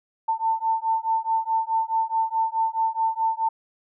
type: beating tone pair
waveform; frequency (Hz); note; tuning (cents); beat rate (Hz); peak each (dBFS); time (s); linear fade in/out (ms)
sine; 893 / 897.7; A5 / A5; +25 / +34; 4.7; -24; 0.28-3.49; 10
effects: none